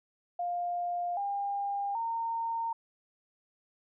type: tone with pitch steps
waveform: sine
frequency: 703 / 802.9 / 917 Hz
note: F5 / G5 / A#5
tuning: +11 / +41 / -29 cents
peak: -30 dBFS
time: 0.39-2.73 s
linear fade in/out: 5 ms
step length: 780 ms
effects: none